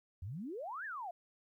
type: exponential two-way sweep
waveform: sine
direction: up then down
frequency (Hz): 81.1 to 1815 to 664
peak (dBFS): -40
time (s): 0.22-1.11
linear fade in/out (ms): 5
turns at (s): 0.85
effects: 13-bit